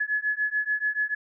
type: beating tone pair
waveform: sine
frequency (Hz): 1700 / 1706.9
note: G#6 / G#6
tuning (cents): +40 / +47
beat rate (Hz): 6.9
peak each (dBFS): -27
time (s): 0-1.15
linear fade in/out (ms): 10
effects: none